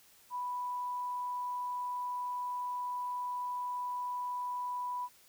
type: tone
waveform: sine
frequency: 987.8 Hz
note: B5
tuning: in tune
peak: -34 dBFS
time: 0.3-5.09 s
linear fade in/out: 50 ms
effects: white hiss -62 dBFS RMS until 5.28 s